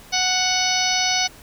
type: harmonic tone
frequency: 740 Hz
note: F#5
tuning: in tune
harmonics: 1 / 2 / 3 / 4 / 5 / 6 / 7 / 8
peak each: -25 / -30 / -25 / -27 / -28 / -26 / -26 / -25 dBFS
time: 0.12-1.28 s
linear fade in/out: 20 ms
effects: pink hiss -45 dBFS RMS until 1.42 s